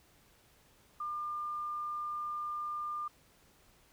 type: tone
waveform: sine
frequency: 1200 Hz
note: D6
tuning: 37 cents sharp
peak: -35 dBFS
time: 1-3.08 s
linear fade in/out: 5 ms
effects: pink hiss -65 dBFS RMS until 3.92 s